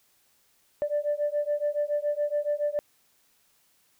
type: beating tone pair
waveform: sine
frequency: 585 / 592.1 Hz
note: D5 / D5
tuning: -7 / +14 cents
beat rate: 7.1 Hz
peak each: -27 dBFS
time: 0.82-2.79 s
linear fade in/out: 0 ms
effects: tanh soft clip ceiling -19 dBFS + white hiss -66 dBFS RMS until 3.99 s